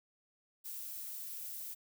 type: noise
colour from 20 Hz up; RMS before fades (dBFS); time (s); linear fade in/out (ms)
violet; -44; 0.64-1.75; 20
effects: none